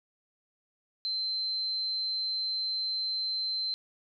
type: tone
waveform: sine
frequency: 4100 Hz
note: C8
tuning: 36 cents flat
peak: -29 dBFS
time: 1.05-3.74 s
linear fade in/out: 0 ms
effects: none